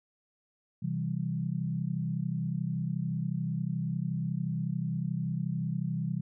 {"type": "chord", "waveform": "sine", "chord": "C major", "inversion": "none", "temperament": "equal", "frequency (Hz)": [130.81, 164.81, 196], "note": ["C3", "E3", "G3"], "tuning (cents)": [0, 0, 0], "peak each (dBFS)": [-34, -32, -36], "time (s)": [0.82, 6.21], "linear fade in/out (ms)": 10, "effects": []}